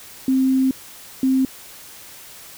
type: tone bursts at uneven times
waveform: sine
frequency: 263 Hz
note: C4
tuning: 9 cents sharp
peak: -14 dBFS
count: 2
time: 0.28-0.71 / 1.23-1.45 s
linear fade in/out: 2 ms
effects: white hiss -41 dBFS RMS until 2.57 s